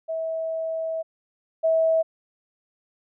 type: tone pair in turn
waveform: sine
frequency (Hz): 648 / 648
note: E5 / E5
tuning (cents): -30 / -30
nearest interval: unison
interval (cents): 0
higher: neither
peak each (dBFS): -25 / -17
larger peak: second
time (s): 0.08-1.03 / 1.63-2.03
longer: first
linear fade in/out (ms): 20
effects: none